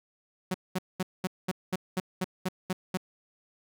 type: tone bursts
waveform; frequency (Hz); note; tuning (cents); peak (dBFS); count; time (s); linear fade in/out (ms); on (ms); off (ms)
sawtooth; 185; F#3; 0; -23; 11; 0.51-2.973; 5; 33; 210
effects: none